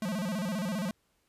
square tone with vibrato, 196 Hz, G3, in tune, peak -31 dBFS, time 0.02-0.91 s, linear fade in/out 2 ms, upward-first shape square, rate 15 Hz, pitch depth 180 cents each way, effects pink hiss -73 dBFS RMS until 1.28 s + resampled to 32000 Hz

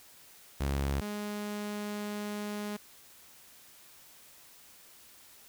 sawtooth tone pair in turn, 69.3 / 207.7 Hz, C#2 / G#3, 0 / 0 cents, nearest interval octave + perfect fifth, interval 1900 cents, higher second, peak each -25 / -31 dBFS, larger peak first, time 0.6-1.01 / 1.01-2.77 s, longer second, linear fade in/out 10 ms, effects white hiss -56 dBFS RMS until 5.48 s

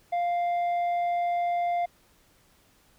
sine tone with tanh clipping, 698.5 Hz, F5, in tune, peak -25 dBFS, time 0.12-1.86 s, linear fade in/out 10 ms, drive 5 dB, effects pink hiss -62 dBFS RMS until 2.98 s

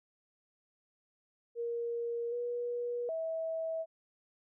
sine tone with pitch steps, 469.7 / 481.8 / 649 Hz, A#4 / B4 / E5, +13 / -43 / -27 cents, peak -33 dBFS, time 1.55-3.86 s, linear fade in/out 50 ms, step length 770 ms, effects none

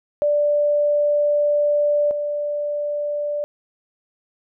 sine tone pair in turn, 587.3 / 587.3 Hz, D5 / D5, 0 / 0 cents, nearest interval unison, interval 0 cents, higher neither, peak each -15 / -21 dBFS, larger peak first, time 0.22-2.11 / 2.11-3.44 s, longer first, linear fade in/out 0 ms, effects none

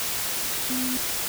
sine tone in noise, 254.3 Hz, C4, 49 cents flat, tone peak -27 dBFS, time 0.7-0.97 s, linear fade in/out 0 ms, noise white, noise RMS -28 dBFS, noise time 0-1.28 s, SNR -2 dB, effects none

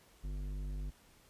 sine tone with tanh clipping, 49.04 Hz, G1, 1 cent sharp, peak -39 dBFS, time 0.23-0.91 s, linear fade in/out 20 ms, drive 13 dB, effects pink hiss -64 dBFS RMS until 1.29 s + resampled to 32000 Hz

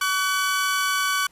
sawtooth tone pair together, 1138 / 1503.8 Hz, C#6 / F#6, +45 / +28 cents, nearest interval perfect fourth, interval 483 cents, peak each -20 dBFS, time 0.01-1.27 s, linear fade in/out 5 ms, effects pink hiss -58 dBFS RMS until 1.31 s + resampled to 32000 Hz

